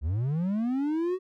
triangle linear sweep, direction up, 65.9 to 380 Hz, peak -23 dBFS, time 0.01-1.19 s, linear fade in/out 50 ms, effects none

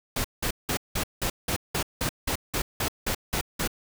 pink noise bursts, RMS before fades -27 dBFS, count 14, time 0.16-3.676 s, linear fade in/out 5 ms, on 84 ms, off 180 ms, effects none

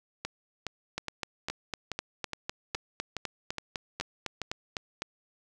two click trains, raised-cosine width 0.2 ms, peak -16 / -15 dBFS, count 11 / 17, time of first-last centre 0.25-4.417 / 0.98-5.02 s, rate 2.4 / 3.96 Hz, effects none

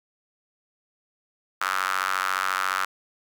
sawtooth tone with high-pass filter, 94.3 Hz, F#2, 33 cents sharp, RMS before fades -26 dBFS, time 1.61-2.85 s, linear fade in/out 5 ms, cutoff 1300 Hz, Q 4.9, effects none

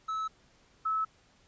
triangle / sine tone pair in turn, 1300 / 1300 Hz, E6 / E6, -24 / -24 cents, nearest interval unison, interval 0 cents, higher neither, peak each -29 / -27 dBFS, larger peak second, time 0.08-0.28 / 0.85-1.05 s, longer neither, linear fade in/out 10 ms, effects pink hiss -64 dBFS RMS until 1.47 s + resampled to 16000 Hz

